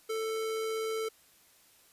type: tone with amplitude modulation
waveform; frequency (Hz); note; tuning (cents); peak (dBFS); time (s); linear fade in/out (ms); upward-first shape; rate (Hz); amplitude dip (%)
square; 442.7; A4; +11; -31; 0.09-1.09; 10; sine; 96.2; 25
effects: white hiss -62 dBFS RMS until 1.92 s + resampled to 32000 Hz